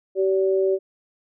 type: tone pair together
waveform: sine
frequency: 383.6 / 574.8 Hz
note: G4 / D5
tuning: -37 / -37 cents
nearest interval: perfect fifth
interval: 700 cents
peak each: -18 / -24 dBFS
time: 0.15-0.79 s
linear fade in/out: 50 ms
effects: none